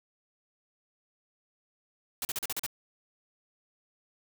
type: noise bursts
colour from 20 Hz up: white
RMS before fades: -33 dBFS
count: 7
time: 2.22-2.664 s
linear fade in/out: 2 ms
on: 30 ms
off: 39 ms
effects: none